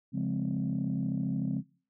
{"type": "chord", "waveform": "sine", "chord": "Db major seventh", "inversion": "none", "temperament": "equal", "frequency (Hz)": [138.59, 174.61, 207.7, 261.6], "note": ["Db3", "F3", "Ab3", "C4"], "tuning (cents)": [0, 0, 0, 0], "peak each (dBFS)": -33, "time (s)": [0.12, 1.63], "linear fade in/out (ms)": 50, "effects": ["noise-tail reverb RT60 0.4 s tail -21 dB re dry", "tanh soft clip ceiling -22 dBFS"]}